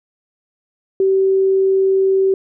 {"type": "tone", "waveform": "sine", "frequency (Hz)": 384.5, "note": "G4", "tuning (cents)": -33, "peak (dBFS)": -11, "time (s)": [1, 2.34], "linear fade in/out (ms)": 2, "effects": []}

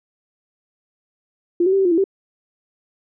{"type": "tone with pitch steps", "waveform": "sine", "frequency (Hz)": [347, 378.2, 390.8, 385.5, 352.7, 330, 388.4], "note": ["F4", "F#4", "G4", "G4", "F4", "E4", "G4"], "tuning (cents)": [-11, 38, -5, -29, 17, 2, -16], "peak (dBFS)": -13, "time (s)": [1.6, 2.041], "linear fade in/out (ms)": 5, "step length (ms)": 63, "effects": []}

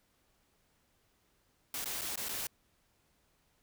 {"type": "noise with dropouts", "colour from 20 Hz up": "white", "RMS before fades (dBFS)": -38, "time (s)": [1.74, 2.47], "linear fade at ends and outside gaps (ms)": 2, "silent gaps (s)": [[1.844, 1.857], [2.012, 2.016], [2.158, 2.175], [2.286, 2.291]], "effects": ["pink hiss -73 dBFS RMS until 3.62 s"]}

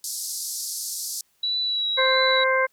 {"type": "band-pass noise", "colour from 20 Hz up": "pink", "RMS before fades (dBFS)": -31, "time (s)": [0.04, 1.21], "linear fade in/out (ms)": 2, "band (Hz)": [4600, 13000], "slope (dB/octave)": 48}
{"type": "tone with vibrato", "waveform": "sine", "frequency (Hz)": 3921, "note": "B7", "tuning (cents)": -13, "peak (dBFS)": -22, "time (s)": [1.43, 2.44], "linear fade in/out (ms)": 5, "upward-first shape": "triangle", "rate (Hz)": 1.6, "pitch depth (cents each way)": 26}
{"type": "harmonic tone", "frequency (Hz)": 524, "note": "C5", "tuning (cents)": 2, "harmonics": [1, 2, 3, 4], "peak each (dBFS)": [-22, -24, -24, -25], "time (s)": [1.97, 2.67], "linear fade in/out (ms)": 20}
{"effects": ["white hiss -66 dBFS RMS until 2.72 s"]}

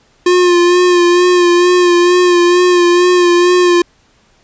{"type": "tone with vibrato", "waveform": "square", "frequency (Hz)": 354.3, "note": "F4", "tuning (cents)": 25, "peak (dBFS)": -7, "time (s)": [0.26, 3.82], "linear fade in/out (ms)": 5, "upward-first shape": "sine", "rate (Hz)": 2.2, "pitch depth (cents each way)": 30, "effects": ["pink hiss -52 dBFS RMS until 4.43 s", "resampled to 16000 Hz"]}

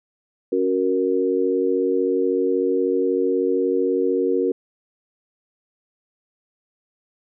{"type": "chord", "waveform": "sine", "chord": "F# major", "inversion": "second", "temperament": "equal", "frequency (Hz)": [277.2, 370, 466.2], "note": ["C#4", "F#4", "A#4"], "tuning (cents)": [0, 0, 0], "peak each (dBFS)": [-24, -21, -21], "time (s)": [0.52, 4.52], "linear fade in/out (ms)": 5, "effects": []}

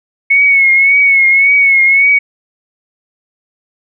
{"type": "tone with vibrato", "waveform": "sine", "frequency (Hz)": 2200, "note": "C#7", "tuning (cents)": -14, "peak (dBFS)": -5, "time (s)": [0.3, 2.19], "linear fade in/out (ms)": 10, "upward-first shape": "triangle", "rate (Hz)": 1.8, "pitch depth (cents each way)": 58, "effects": []}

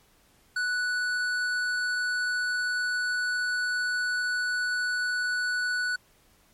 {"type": "tone with hard clipping", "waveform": "sine", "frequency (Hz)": 1480, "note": "F#6", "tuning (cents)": 0, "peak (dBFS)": -27, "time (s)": [0.56, 5.96], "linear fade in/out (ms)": 5, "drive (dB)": 10, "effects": ["pink hiss -62 dBFS RMS until 6.53 s", "MP3 64 kbps"]}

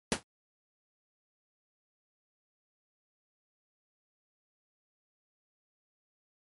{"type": "noise with exponential decay", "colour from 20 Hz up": "pink", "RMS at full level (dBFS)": -24, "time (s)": [0.12, 0.23], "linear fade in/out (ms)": 0, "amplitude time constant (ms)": 22, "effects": ["high-pass 80 Hz 12 dB/octave", "MP3 48 kbps"]}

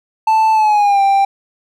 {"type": "tone with pitch glide", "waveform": "triangle", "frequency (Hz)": [880, 788.5], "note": ["A5", "G5"], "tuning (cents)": [0, 10], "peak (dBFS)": -7, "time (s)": [0.27, 1.25], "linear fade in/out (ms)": 5, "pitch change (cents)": -190, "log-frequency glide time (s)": [0.53, 1.01], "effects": []}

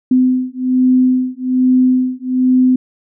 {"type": "beating tone pair", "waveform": "sine", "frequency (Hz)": [254.5, 255.7], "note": ["C4", "C4"], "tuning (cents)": [-48, -40], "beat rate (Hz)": 1.2, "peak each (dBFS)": -13, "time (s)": [0.11, 2.76], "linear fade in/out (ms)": 5, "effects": []}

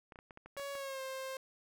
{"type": "clicks", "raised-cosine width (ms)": 0.5, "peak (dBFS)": -36, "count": 9, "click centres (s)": [0.122, 0.158, 0.189, 0.308, 0.374, 0.46, 0.567, 0.597, 0.753]}
{"type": "tone with pitch glide", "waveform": "sawtooth", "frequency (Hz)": [560, 528.6], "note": ["C#5", "C5"], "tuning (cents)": [18, 18], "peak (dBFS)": -36, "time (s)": [0.57, 1.37], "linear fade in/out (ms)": 2, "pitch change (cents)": -100, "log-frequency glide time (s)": [0.73, 1.01]}
{"effects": []}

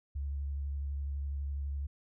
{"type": "tone with vibrato", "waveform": "sine", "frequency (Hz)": 70.3, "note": "C#2", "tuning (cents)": 25, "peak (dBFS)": -33, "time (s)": [0.15, 1.87], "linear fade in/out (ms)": 10, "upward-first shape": "triangle", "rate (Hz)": 12, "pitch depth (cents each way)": 30, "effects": []}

